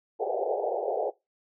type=band-pass noise; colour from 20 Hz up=pink; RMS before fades=-29 dBFS; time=0.19-1.11 s; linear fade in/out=20 ms; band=380 to 810 Hz; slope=96 dB/octave; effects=noise-tail reverb RT60 0.2 s tail -21 dB re dry